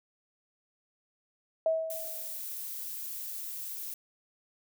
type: tone with exponential decay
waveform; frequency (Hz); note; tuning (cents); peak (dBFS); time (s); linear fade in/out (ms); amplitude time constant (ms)
sine; 645; E5; -38; -22; 1.66-2.4; 2; 160
type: noise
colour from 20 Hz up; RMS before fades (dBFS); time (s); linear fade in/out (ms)
violet; -39; 1.9-3.94; 2
effects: none